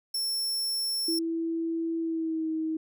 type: tone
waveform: sawtooth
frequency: 5400 Hz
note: E8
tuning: 41 cents sharp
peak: -25 dBFS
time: 0.14-1.19 s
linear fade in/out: 5 ms
type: tone with pitch glide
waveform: sine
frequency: 329.6 to 317.8 Hz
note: E4 to D#4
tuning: 0 to +37 cents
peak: -27 dBFS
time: 1.08-2.77 s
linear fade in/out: 5 ms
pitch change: -63 cents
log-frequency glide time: 1.99-2.49 s
effects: none